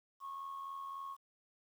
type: tone with amplitude modulation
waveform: sine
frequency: 1095 Hz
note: C#6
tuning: 22 cents flat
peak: -38 dBFS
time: 0.2-1.17 s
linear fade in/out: 50 ms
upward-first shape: sine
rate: 83.6 Hz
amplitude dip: 55%
effects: tanh soft clip ceiling -38 dBFS + 11-bit